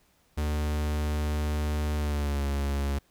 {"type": "tone with pitch glide", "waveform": "45% pulse", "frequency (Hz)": [75, 70.38], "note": ["D2", "C#2"], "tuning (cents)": [37, 27], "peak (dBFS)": -26, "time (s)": [0.37, 2.99], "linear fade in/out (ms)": 10, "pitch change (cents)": -110, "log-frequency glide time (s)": [1.96, 2.46], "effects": ["pink hiss -66 dBFS RMS until 3.1 s"]}